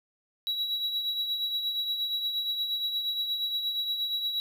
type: tone with tremolo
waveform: triangle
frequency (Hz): 3892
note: B7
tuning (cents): -26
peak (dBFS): -24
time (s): 0.47-4.4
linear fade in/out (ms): 0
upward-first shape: triangle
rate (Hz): 8.5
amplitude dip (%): 55
effects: none